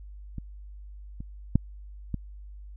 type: clicks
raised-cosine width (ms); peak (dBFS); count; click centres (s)
5; -23 / -26 / -7 / -17; 4; 0.383 / 1.205 / 1.556 / 2.143
effects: added 50 Hz sine -41 dBFS peak until 2.76 s